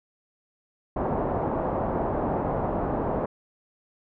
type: low-pass noise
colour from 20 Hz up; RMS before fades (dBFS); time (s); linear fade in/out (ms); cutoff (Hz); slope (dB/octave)
white; -27; 0.96-3.26; 5; 860; 24
effects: none